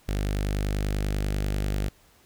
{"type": "tone with notch filter", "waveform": "sawtooth", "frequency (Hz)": 50.2, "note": "G1", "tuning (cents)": 42, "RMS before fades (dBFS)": -27, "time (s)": [0.08, 1.89], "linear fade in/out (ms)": 10, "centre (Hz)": 1000, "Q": 1.7, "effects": ["pink hiss -59 dBFS RMS until 2.25 s"]}